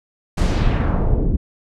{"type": "noise with low-pass filter sweep", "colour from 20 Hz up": "brown", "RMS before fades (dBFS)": -17, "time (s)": [0.37, 1.37], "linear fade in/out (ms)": 10, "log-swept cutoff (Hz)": [9900, 240], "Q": 1.2, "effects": []}